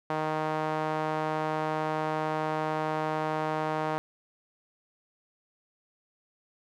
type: tone with band-pass filter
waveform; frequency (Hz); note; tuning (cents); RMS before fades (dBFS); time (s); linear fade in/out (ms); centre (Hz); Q
sawtooth; 155.56; D#3; 0; -30; 0.1-3.98; 0; 850; 1.4
effects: none